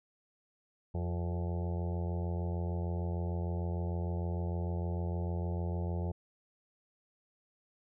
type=harmonic tone with a mistuned harmonic; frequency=86.6 Hz; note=F2; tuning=14 cents flat; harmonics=1 / 2 / 4 / 5 / 6 / 7 / 8 / 9 / 10; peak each=-33 / -39 / -45 / -47 / -49 / -50 / -51 / -52 / -53 dBFS; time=0.94-6.12 s; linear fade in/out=10 ms; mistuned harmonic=4; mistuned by=+18 cents; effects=none